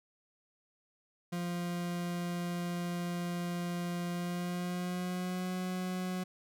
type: tone with pitch glide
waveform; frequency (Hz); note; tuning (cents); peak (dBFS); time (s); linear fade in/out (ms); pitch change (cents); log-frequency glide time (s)
40% pulse; 174.61 to 183.4; F3 to F#3; 0 to -15; -33; 1.32-6.24; 10; +85; 4.12-5.54
effects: none